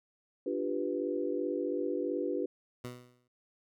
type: chord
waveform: sine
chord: G dominant seventh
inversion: second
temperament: equal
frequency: 293.7 / 349.2 / 392 / 493.9 Hz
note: D4 / F4 / G4 / B4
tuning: 0 / 0 / 0 / 0 cents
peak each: -36 dBFS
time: 0.46-2.46 s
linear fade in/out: 5 ms
type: tone with exponential decay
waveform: 15% pulse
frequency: 123.47 Hz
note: B2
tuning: in tune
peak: -31 dBFS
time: 2.84-3.28 s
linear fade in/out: 5 ms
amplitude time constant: 94 ms
effects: none